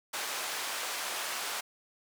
pink band-pass noise, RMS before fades -36 dBFS, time 0.13-1.61 s, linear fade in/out 10 ms, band 770 to 13000 Hz, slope 12 dB/octave, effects none

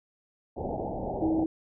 white low-pass noise, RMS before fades -33 dBFS, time 0.56-1.45 s, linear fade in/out 20 ms, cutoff 840 Hz, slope 96 dB/octave
sine tone, 320.1 Hz, D#4, 49 cents sharp, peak -24 dBFS, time 1.22-1.46 s, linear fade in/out 2 ms
effects none

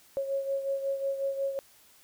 sine beating tone pair, 547 / 552.5 Hz, C#5 / C#5, -23 / -6 cents, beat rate 5.5 Hz, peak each -29 / -36 dBFS, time 0.17-1.59 s, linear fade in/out 0 ms, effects white hiss -59 dBFS RMS until 2.03 s

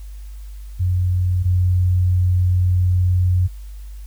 sine tone pair in turn, 90.7 / 90.7 Hz, F#2 / F#2, -34 / -34 cents, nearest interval unison, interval 0 cents, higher neither, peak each -15 / -13 dBFS, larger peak second, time 0.79-1.44 / 1.44-3.48 s, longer second, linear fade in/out 20 ms, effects added 50 Hz sine -31 dBFS peak until 4.06 s + white hiss -53 dBFS RMS until 4.06 s

